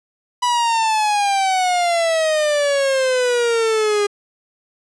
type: exponential sweep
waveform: 45% pulse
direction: down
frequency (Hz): 987.8 to 406.5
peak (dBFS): -15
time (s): 0.42-4.07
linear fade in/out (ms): 10
effects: resampled to 22050 Hz